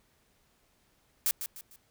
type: noise with echo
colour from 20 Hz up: blue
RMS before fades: -27 dBFS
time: 1.26-1.31 s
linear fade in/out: 0 ms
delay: 150 ms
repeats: 3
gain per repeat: -9 dB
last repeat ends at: 1.76 s
effects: pink hiss -69 dBFS RMS until 1.9 s